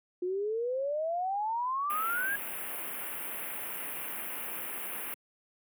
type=exponential sweep; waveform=sine; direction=up; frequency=352.9 to 1661.2 Hz; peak=-29 dBFS; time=0.22-2.36 s; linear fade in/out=5 ms
type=band-stop noise; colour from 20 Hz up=white; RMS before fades=-38 dBFS; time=1.9-5.14 s; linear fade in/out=0 ms; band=2900 to 10000 Hz; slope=48 dB/octave
effects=high-pass 200 Hz 12 dB/octave